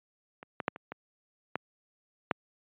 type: clicks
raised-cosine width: 0.5 ms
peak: -29 / -18 / -11 / -27 / -23 / -15 / -10 dBFS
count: 7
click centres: 0.429 / 0.602 / 0.681 / 0.761 / 0.92 / 1.556 / 2.312 s
effects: high-pass 150 Hz 12 dB/octave + resampled to 8000 Hz